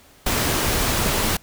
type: noise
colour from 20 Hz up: pink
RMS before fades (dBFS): -21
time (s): 0.26-1.37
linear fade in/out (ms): 5
effects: pink hiss -51 dBFS RMS until 1.42 s